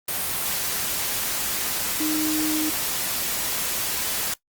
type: tone in noise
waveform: sine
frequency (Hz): 309.4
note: D#4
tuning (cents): -10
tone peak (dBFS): -23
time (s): 2-2.7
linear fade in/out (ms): 5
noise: white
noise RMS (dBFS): -26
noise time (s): 0.08-4.34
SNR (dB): 0
effects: noise-tail reverb RT60 0.1 s tail -19 dB re dry + Opus 32 kbps